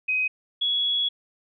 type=tone pair in turn; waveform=sine; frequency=2518 / 3361 Hz; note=D#7 / G#7; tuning=+20 / +20 cents; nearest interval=perfect fourth; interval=500 cents; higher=second; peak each=-21 dBFS; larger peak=neither; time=0.08-0.28 / 0.61-1.09 s; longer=second; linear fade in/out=10 ms; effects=none